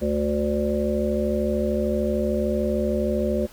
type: harmonic tone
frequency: 73.2 Hz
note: D2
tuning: 5 cents flat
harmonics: 1 / 3 / 5 / 7 / 8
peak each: -29 / -25 / -27 / -28 / -27 dBFS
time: 0.01-3.47 s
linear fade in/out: 20 ms
effects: pink hiss -48 dBFS RMS until 3.52 s